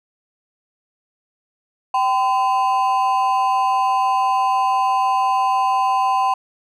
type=ring-modulated tone; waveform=triangle; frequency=897 Hz; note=A5; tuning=33 cents sharp; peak=-10 dBFS; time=1.94-6.34 s; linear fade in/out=5 ms; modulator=122 Hz; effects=none

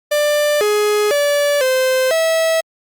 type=tone with pitch steps; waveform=45% pulse; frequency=592 / 418.8 / 578 / 518 / 650 Hz; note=D5 / G#4 / D5 / C5 / E5; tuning=+14 / +15 / -28 / -17 / -24 cents; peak=-13 dBFS; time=0.11-2.61 s; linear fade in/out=10 ms; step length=500 ms; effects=Opus 48 kbps

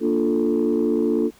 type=chord; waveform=sine; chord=Bb major seventh; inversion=none; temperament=equal; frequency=233.1 / 293.7 / 349.2 / 440 Hz; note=Bb3 / D4 / F4 / A4; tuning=0 / 0 / 0 / 0 cents; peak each=-22 dBFS; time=0-1.31 s; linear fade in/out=50 ms; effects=tanh soft clip ceiling -11 dBFS + pink hiss -53 dBFS RMS until 1.39 s

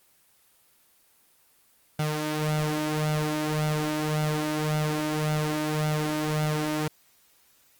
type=tone with flanger; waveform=sawtooth; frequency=152.7 Hz; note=D#3; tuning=32 cents flat; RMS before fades=-27 dBFS; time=1.99-6.88 s; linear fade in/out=5 ms; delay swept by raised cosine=1.4 to 3.2 ms; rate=1.8 Hz; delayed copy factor=+0.65; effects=white hiss -62 dBFS RMS until 7.79 s + Opus 24 kbps

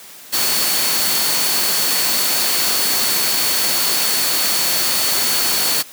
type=tone in noise; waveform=sine; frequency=4435 Hz; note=C#8; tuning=in tune; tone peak=-22 dBFS; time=0.32-5.83 s; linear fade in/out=20 ms; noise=white; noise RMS=-18 dBFS; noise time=0.32-5.83 s; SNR=-7 dB; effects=white hiss -39 dBFS RMS until 5.92 s + high-pass 150 Hz 12 dB/octave

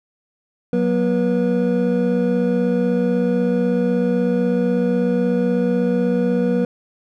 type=tone cluster; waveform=triangle; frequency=184.3 / 240.5 / 485 Hz; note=F#3 / B3 / B4; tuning=-7 / -46 / -31 cents; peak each=-18 dBFS; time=0.73-6.65 s; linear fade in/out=2 ms; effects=none

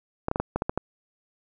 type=clicks; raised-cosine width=1 ms; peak=-11 dBFS; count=8; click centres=0.284 / 0.314 / 0.359 / 0.4 / 0.56 / 0.621 / 0.695 / 0.776 s; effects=none

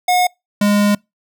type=tone pair in turn; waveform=square; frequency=724 / 205.5 Hz; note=F#5 / G#3; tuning=-38 / -18 cents; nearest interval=octave + minor seventh; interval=2180 cents; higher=first; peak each=-12 dBFS; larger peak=neither; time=0.08-0.27 / 0.61-0.95 s; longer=second; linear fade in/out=5 ms; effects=noise-tail reverb RT60 0.2 s tail -26 dB re dry

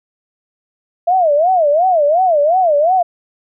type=tone with vibrato; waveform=sine; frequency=659.3 Hz; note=E5; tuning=in tune; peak=-9 dBFS; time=1.07-3.03 s; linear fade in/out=10 ms; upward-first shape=sine; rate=2.8 Hz; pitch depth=240 cents each way; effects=none

